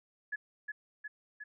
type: tone with echo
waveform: sine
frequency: 1700 Hz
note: G#6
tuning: 40 cents sharp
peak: -33 dBFS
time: 0.32-0.36 s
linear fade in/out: 10 ms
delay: 360 ms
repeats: 3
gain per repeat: -3 dB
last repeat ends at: 1.44 s
effects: none